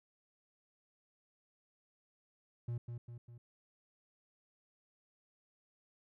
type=tone with echo; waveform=triangle; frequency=119 Hz; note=A#2; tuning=36 cents sharp; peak=-34 dBFS; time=2.68-2.78 s; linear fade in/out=5 ms; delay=200 ms; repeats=3; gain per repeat=-5 dB; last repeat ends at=3.38 s; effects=none